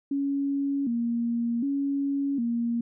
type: tone with vibrato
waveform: sine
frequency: 255.9 Hz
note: C4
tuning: 38 cents flat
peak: -24 dBFS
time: 0.11-2.81 s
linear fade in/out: 5 ms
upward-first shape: square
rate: 0.66 Hz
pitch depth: 150 cents each way
effects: none